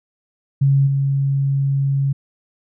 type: tone with level steps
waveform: sine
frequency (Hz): 138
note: C#3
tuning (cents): -7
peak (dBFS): -11 / -15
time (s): 0.61-2.13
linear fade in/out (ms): 10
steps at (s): 0.86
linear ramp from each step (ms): 20
effects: none